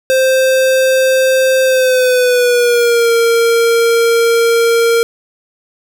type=tone with pitch glide; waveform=square; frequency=523.3 to 463.5 Hz; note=C5 to A#4; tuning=0 to -10 cents; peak=-9 dBFS; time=0.1-5.03 s; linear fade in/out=0 ms; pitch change=-210 cents; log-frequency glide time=1.64-3.12 s; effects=none